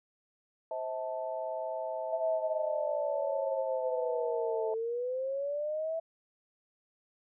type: chord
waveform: sine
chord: A minor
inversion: first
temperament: equal with one note detuned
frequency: 523.3 / 644.2 / 880 Hz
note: C5 / E5 / A5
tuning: 0 / -40 / 0 cents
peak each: -40 / -35 / -40 dBFS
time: 0.71-4.74 s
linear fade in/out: 2 ms
type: linear two-way sweep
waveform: sine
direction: down then up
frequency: 659.3 to 440 to 659.3 Hz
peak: -31 dBFS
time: 2.12-6 s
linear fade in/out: 10 ms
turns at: 4.72 s
effects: none